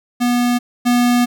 square tone pair in turn, 243.3 / 243.3 Hz, B3 / B3, -26 / -26 cents, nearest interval unison, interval 0 cents, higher neither, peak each -14 / -12 dBFS, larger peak second, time 0.2-0.59 / 0.85-1.26 s, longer second, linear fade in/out 20 ms, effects none

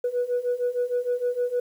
sine beating tone pair, 486.3 / 492.8 Hz, B4 / B4, -27 / -4 cents, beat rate 6.5 Hz, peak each -26 / -24 dBFS, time 0.04-1.6 s, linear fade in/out 5 ms, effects tanh soft clip ceiling -18 dBFS + 9-bit

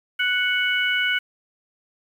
harmonic tone, 740 Hz, F#5, in tune, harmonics 2 / 3 / 4, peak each -22 / -24 / -25 dBFS, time 0.19-1.19 s, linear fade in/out 10 ms, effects 8-bit

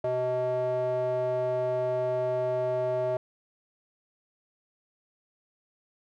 square tone with band-pass filter, 126.4 Hz, B2, 41 cents sharp, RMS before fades -28 dBFS, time 0.04-3.17 s, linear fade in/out 2 ms, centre 580 Hz, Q 6.1, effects none

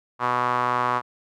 sawtooth tone with band-pass filter, 123.47 Hz, B2, in tune, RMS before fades -23 dBFS, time 0.19-1.02 s, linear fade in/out 50 ms, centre 1100 Hz, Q 3.8, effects none

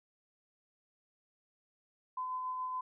sine tone with tremolo, 1018 Hz, C6, 48 cents flat, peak -34 dBFS, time 2.17-2.81 s, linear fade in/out 5 ms, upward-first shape sine, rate 7.1 Hz, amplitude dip 25%, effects none

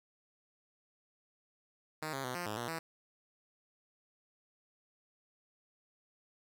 5% pulse tone with pitch steps, 155.6 / 135.6 / 126.1 / 176.1 / 106.3 / 119.6 / 163.4 Hz, D#3 / C#3 / B2 / F3 / G#2 / A#2 / E3, 0 / -38 / +36 / +15 / +41 / +45 / -15 cents, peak -26 dBFS, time 2.02-2.79 s, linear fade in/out 5 ms, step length 110 ms, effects none

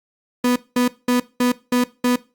35% pulse tone bursts, 246.9 Hz, B3, in tune, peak -13 dBFS, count 6, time 0.44-2.16 s, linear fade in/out 5 ms, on 120 ms, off 200 ms, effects noise-tail reverb RT60 0.3 s tail -19 dB re dry + Opus 48 kbps

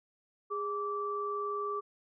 sine tone pair together, 411.2 / 1163 Hz, G#4 / D6, -17 / -17 cents, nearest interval octave + tritone, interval 1800 cents, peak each -36 / -34 dBFS, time 0.5-1.81 s, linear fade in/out 20 ms, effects none

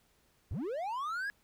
triangle linear sweep, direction up, 61.1 to 1700 Hz, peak -32 dBFS, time 0.51-1.3 s, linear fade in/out 0 ms, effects pink hiss -70 dBFS RMS until 1.43 s

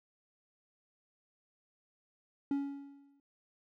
triangle tone with exponential decay, 280 Hz, C#4, 18 cents sharp, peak -26 dBFS, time 2.51-3.2 s, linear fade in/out 2 ms, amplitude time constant 150 ms, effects none

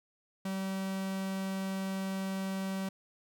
45% pulse tone, 192 Hz, G3, 36 cents flat, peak -33 dBFS, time 0.45-2.89 s, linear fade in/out 5 ms, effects none

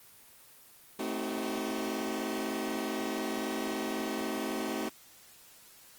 sawtooth chord, A diminished seventh, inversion none, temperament just, 220 / 264 / 316.8 / 380.2 Hz, A3 / C4 / Eb4 / Gb4, 0 / +16 / +31 / +47 cents, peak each -34 dBFS, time 0.99-4.89 s, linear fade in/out 5 ms, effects white hiss -56 dBFS RMS until 5.98 s + Opus 24 kbps

